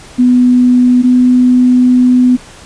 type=tone pair in turn; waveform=sine; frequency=248.3 / 250.2 Hz; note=B3 / B3; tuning=+9 / +23 cents; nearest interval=unison; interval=14 cents; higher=second; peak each=-4 dBFS; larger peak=neither; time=0.18-1.03 / 1.03-2.37 s; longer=second; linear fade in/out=20 ms; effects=pink hiss -35 dBFS RMS until 2.65 s + resampled to 22050 Hz